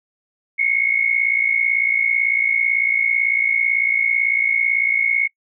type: tone pair together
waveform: sine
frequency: 2159 / 2217 Hz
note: C#7 / C#7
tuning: -46 / 0 cents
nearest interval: unison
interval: 46 cents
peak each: -18 dBFS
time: 0.58-5.28 s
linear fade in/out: 20 ms
effects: noise-tail reverb RT60 0.1 s tail -26 dB re dry